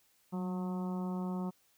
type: harmonic tone with a mistuned harmonic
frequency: 181.7 Hz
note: F#3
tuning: 31 cents flat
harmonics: 1 / 2 / 3 / 4 / 5 / 6 / 7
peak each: -34 / -44 / -50 / -49 / -48 / -52 / -55 dBFS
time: 0.32-1.51 s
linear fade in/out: 20 ms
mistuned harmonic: 1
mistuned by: +32 cents
effects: white hiss -70 dBFS RMS until 1.77 s